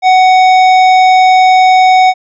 sine tone with tanh clipping, 745 Hz, F#5, 12 cents sharp, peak -5 dBFS, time 0.02-2.14 s, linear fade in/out 50 ms, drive 14 dB, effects resampled to 16000 Hz

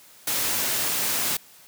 white noise, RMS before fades -25 dBFS, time 0.27-1.37 s, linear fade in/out 5 ms, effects white hiss -51 dBFS RMS until 1.67 s + high-pass 80 Hz 12 dB/octave

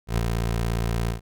20% pulse tone with ADSR envelope, 57.2 Hz, A#1, 32 cents flat, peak -14 dBFS, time 0.07-1.21 s, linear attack 110 ms, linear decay 8 ms, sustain -4 dB, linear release 120 ms, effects none

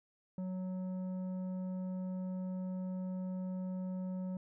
triangle tone with tanh clipping, 185 Hz, F#3, in tune, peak -38 dBFS, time 0.38-4.37 s, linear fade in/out 2 ms, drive 13 dB, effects none

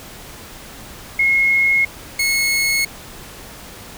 sine / sawtooth tone pair in turn, 2163 / 2179 Hz, C#7 / C#7, -43 / -30 cents, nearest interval unison, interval 13 cents, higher second, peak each -12 dBFS, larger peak neither, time 1.19-1.85 / 2.19-2.85 s, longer neither, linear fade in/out 5 ms, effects pink hiss -37 dBFS RMS until 3.97 s

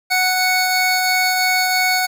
25% pulse tone pair together, 740 / 2217 Hz, F#5 / C#7, 0 / 0 cents, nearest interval octave + perfect fifth, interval 1900 cents, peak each -14 dBFS, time 0.1-2.07 s, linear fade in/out 20 ms, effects none

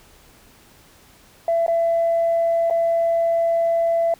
sine tone with dropouts, 670 Hz, E5, 28 cents sharp, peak -15 dBFS, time 1.48-4.14 s, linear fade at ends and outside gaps 2 ms, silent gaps 1.664-1.68 / 2.7-2.708 s, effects tanh soft clip ceiling -12 dBFS + pink hiss -51 dBFS RMS until 4.19 s

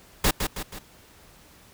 pink noise with echo, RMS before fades -20 dBFS, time 0.24-0.31 s, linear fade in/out 5 ms, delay 160 ms, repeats 3, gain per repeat -6 dB, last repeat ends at 0.79 s, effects pink hiss -53 dBFS RMS until 1.73 s

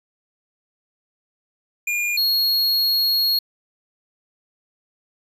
square tone pair in turn, 2418 / 4305 Hz, D7 / C8, +50 / +49 cents, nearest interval minor seventh, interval 999 cents, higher second, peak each -21 / -17 dBFS, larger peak second, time 1.87-2.17 / 2.17-3.39 s, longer second, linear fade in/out 5 ms, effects resampled to 32000 Hz

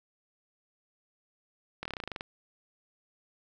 slowing click train, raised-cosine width 0.3 ms, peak -20 dBFS, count 12, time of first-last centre 1.83-2.209 s, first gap 24 ms, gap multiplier 1.07, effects none

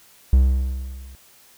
triangle tone with level ramp, 65 Hz, C2, 11 cents flat, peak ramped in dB -7 to -37 dBFS, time 0.33-1.15 s, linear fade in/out 0 ms, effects white hiss -52 dBFS RMS until 1.57 s

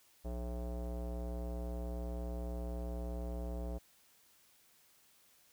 square tone with low-pass filter, 60 Hz, B1, 49 cents flat, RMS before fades -40 dBFS, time 0.24-3.79 s, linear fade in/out 20 ms, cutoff 630 Hz, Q 2.6, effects white hiss -67 dBFS RMS until 5.52 s

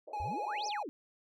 pink band-pass noise, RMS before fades -50 dBFS, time 0.07-0.7 s, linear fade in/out 5 ms, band 400 to 710 Hz, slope 48 dB/octave
triangle tone with vibrato, 834 Hz, G#5, 7 cents sharp, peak -33 dBFS, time 0.13-0.83 s, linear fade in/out 5 ms, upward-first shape sine, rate 17 Hz, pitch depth 40 cents each way
sine exponential two-way sweep, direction up then down, 65.7 to 6370 to 254.5 Hz, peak -39 dBFS, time 0.2-0.89 s, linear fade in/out 0 ms, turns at 0.67 s
effects none

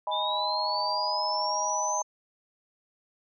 sine chord, G# minor, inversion second, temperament equal, 622.3 / 830.6 / 987.8 Hz, D#5 / G#5 / B5, 0 / 0 / 0 cents, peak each -34 / -32 / -30 dBFS, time 0.07-2.02 s, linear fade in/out 2 ms
sine linear sweep, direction up, 3537 to 6310 Hz, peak -30 dBFS, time 0.11-2.03 s, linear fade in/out 20 ms
effects none

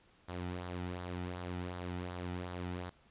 sawtooth tone with flanger, 89.4 Hz, F2, 41 cents sharp, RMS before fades -41 dBFS, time 0.28-2.9 s, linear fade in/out 10 ms, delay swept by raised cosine 0.37 to 1.87 ms, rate 2.7 Hz, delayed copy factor -0.5, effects pink hiss -66 dBFS RMS until 3.1 s + resampled to 8000 Hz

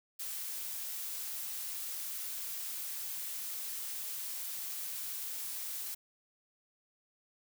blue noise, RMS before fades -40 dBFS, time 0.19-5.95 s, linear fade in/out 10 ms, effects none

